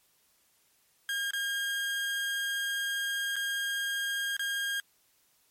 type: tone with dropouts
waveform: 30% pulse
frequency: 1617 Hz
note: G#6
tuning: 47 cents flat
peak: -27 dBFS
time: 1.09-4.8 s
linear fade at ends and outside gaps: 1 ms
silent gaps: 1.307-1.334 / 3.358-3.364 / 4.367-4.394 s
effects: white hiss -68 dBFS RMS until 5.5 s + MP3 64 kbps